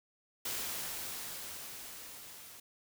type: noise with level ramp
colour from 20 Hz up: white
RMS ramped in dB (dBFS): -37 to -52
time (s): 0.45-2.6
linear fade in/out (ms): 5
effects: none